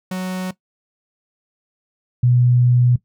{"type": "tone pair in turn", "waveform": ["45% pulse", "sine"], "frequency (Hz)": [185, 123.16], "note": ["F#3", "B2"], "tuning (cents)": [0, -4], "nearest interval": "perfect fifth", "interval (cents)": 704, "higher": "first", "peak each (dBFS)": [-22, -11], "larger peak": "second", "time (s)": [[0.11, 0.51], [2.23, 2.96]], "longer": "second", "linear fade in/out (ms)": 5, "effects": ["noise-tail reverb RT60 0.1 s tail -17 dB re dry"]}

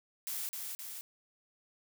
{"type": "noise with echo", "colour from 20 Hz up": "blue", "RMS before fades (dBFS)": -38, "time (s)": [0.27, 0.49], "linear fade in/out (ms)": 0, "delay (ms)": 260, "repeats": 2, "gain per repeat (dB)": -3, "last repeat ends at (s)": 1.01, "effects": []}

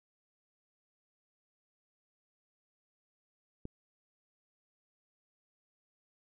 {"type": "click", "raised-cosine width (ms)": 3, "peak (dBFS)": -28, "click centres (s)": 3.654, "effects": []}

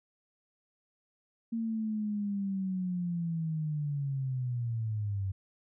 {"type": "linear sweep", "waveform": "sine", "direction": "down", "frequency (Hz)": [230, 94.4], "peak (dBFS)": -30, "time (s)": [1.52, 5.32], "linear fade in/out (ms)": 10, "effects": []}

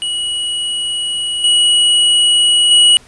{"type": "tone with level steps", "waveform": "square", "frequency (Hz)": 2919, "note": "F#7", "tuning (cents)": -24, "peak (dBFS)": [-17, -9, -6], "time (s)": [0.02, 2.97], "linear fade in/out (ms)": 0, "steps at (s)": [1.44, 2.71], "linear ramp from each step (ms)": 2, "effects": ["pink hiss -44 dBFS RMS until 3.07 s", "resampled to 24000 Hz"]}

